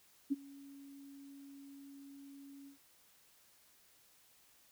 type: tone with ADSR envelope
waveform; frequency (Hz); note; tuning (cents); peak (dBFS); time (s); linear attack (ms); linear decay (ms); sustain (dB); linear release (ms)
sine; 278.2; C#4; +6; -28; 0.3-2.78; 22; 26; -23; 110
effects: white hiss -67 dBFS RMS until 4.71 s